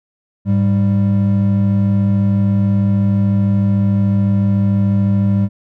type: tone pair together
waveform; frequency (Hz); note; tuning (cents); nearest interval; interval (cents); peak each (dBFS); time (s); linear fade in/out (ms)
triangle; 103.83 / 197.54; G#2 / G3; 0 / +14; major seventh; 1114; -12 / -12; 0.45-5.49; 50
effects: none